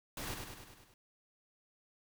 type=noise with echo; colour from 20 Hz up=pink; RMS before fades=-42 dBFS; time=0.17-0.34 s; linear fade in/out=2 ms; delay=100 ms; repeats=6; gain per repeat=-4 dB; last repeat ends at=0.94 s; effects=none